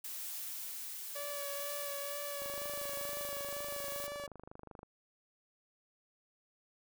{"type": "noise with tremolo", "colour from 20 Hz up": "blue", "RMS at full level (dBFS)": -42, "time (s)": [0.04, 4.07], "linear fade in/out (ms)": 5, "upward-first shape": "triangle", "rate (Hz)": 0.76, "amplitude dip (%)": 25}
{"type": "tone with vibrato", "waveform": "sawtooth", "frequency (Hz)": 572, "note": "D5", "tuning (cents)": -46, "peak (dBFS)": -37, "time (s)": [1.15, 4.27], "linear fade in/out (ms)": 10, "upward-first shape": "sine", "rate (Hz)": 2.1, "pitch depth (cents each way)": 19}
{"type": "click train", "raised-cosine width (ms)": 1, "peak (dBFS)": -35, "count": 62, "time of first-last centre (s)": [2.42, 4.831], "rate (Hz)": 25.3}
{"effects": []}